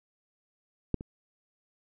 clicks, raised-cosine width 3 ms, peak -13 / -26 dBFS, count 2, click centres 0.943 / 1.009 s, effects none

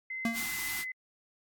sine tone with pitch glide, 2061 to 2034 Hz, C7 to C7, -27 to -50 cents, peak -35 dBFS, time 0.1-0.92 s, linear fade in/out 5 ms, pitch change -23 cents, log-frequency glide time 0.41-0.6 s
square tone with exponential decay, 229.9 Hz, A#3, 24 cents flat, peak -26 dBFS, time 0.25-0.53 s, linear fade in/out 2 ms, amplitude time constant 60 ms
white band-stop noise, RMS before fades -37 dBFS, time 0.33-0.85 s, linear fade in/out 50 ms, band 380 to 760 Hz, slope 96 dB/octave
effects AAC 64 kbps

